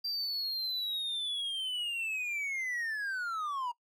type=linear sweep; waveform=triangle; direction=down; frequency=4731 to 939 Hz; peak=-31 dBFS; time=0.04-3.72 s; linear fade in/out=10 ms; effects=noise-tail reverb RT60 0.1 s tail -22 dB re dry